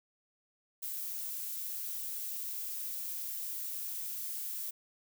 violet noise, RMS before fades -39 dBFS, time 0.82-4.71 s, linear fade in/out 10 ms, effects none

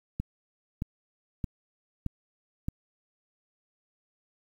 click train, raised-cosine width 5 ms, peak -18 dBFS, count 5, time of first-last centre 0.2-2.684 s, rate 1.61 Hz, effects 9-bit

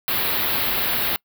white band-stop noise, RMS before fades -22 dBFS, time 0.08-1.16 s, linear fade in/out 0 ms, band 4400 to 12000 Hz, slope 48 dB/octave, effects noise-tail reverb RT60 0.1 s tail -25 dB re dry

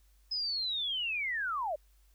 sine linear sweep, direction down, 5130 to 554.4 Hz, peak -31 dBFS, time 0.31-1.76 s, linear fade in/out 10 ms, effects added 50 Hz sine -61 dBFS peak until 2.14 s + white hiss -72 dBFS RMS until 2.14 s

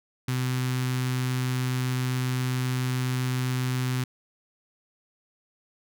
sawtooth tone with notch filter, 127.4 Hz, C3, 46 cents flat, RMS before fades -27 dBFS, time 0.28-4.04 s, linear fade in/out 5 ms, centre 580 Hz, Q 0.6, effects none

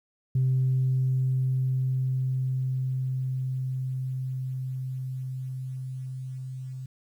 sine tone with level ramp, 130 Hz, C3, 11 cents flat, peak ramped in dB -19 to -34 dBFS, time 0.35-6.86 s, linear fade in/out 5 ms, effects tanh soft clip ceiling -17 dBFS + 10-bit

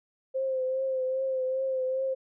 sine tone with vibrato, 523.3 Hz, C5, in tune, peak -26 dBFS, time 0.34-2.15 s, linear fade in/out 20 ms, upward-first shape triangle, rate 2.5 Hz, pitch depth 37 cents each way, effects none

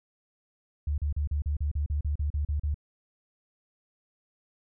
sine tone bursts, 73.42 Hz, D2, in tune, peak -25 dBFS, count 13, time 0.87-2.744 s, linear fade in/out 5 ms, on 110 ms, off 37 ms, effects none

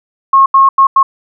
sine tone bursts at uneven times, 1084 Hz, C#6, 39 cents flat, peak -3 dBFS, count 4, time 0.33-0.46 / 0.54-0.69 / 0.78-0.87 / 0.96-1.03 s, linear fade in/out 5 ms, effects none

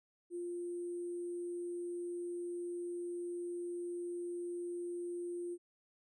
sine tone with sample-and-hold, 349.2 Hz, F4, in tune, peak -38 dBFS, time 0.3-5.58 s, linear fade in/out 50 ms, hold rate 8820 Hz, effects resampled to 22050 Hz

